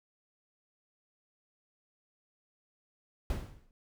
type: noise with exponential decay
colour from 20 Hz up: brown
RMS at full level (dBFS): -29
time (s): 3.3-3.71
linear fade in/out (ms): 1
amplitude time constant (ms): 87
effects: none